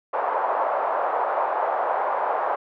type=band-pass noise; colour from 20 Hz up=white; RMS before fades=-24 dBFS; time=0.13-2.56 s; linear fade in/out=10 ms; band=570 to 1000 Hz; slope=24 dB/octave; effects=none